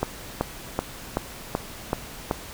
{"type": "click train", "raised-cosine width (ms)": 1, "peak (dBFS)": -8, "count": 7, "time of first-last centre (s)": [0.03, 2.311], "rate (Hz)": 2.63, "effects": ["pink hiss -40 dBFS RMS until 2.53 s"]}